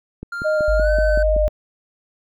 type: click train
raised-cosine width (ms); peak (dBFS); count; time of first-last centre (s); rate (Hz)
3; -17; 7; 0.23-1.364; 5.29
type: tone with pitch glide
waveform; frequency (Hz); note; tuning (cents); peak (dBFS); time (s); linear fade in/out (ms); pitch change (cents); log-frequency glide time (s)
triangle; 1396.9 to 1523.3; F6 to F#6; 0 to +50; -23; 0.32-1.23; 5; +150; 0.77-0.9
type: tone with vibrato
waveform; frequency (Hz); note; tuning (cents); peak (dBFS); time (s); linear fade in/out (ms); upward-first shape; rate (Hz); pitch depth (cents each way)
sine; 615; D#5; -20; -16; 0.44-1.49; 20; square; 3.8; 12
type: tone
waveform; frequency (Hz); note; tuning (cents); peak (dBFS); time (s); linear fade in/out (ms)
sine; 51; G#1; -31; -17; 0.68-1.48; 0
effects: none